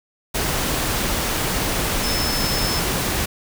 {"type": "tone in noise", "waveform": "sine", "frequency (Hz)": 5240, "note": "E8", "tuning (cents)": -11, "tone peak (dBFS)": -25, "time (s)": [2.03, 2.8], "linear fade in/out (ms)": 10, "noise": "pink", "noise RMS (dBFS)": -22, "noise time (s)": [0.34, 3.26], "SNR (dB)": -6, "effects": []}